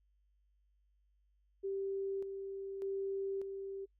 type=tone with tremolo; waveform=sine; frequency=390.8 Hz; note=G4; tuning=5 cents flat; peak=-35 dBFS; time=1.63-3.86 s; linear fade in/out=20 ms; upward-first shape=square; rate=0.84 Hz; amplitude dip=45%; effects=noise-tail reverb RT60 0.1 s tail -25 dB re dry + added 50 Hz sine -70 dBFS peak until 3.99 s